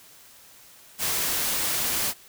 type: noise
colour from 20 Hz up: white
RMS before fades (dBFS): -26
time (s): 0.98-2.14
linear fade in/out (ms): 50
effects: white hiss -51 dBFS RMS until 2.28 s